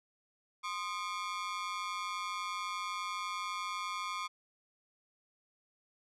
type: ring-modulated tone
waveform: sawtooth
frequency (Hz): 1140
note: C#6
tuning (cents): +48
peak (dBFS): -29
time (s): 0.63-4.28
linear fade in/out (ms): 20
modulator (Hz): 94.1
effects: low-pass 6000 Hz 12 dB/octave